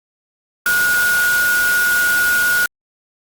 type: tone in noise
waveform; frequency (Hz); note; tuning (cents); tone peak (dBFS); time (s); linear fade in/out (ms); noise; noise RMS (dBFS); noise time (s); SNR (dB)
sine; 1447; F#6; -39; -13; 0.66-2.66; 2; white; -23; 0.66-2.66; +7
effects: Opus 48 kbps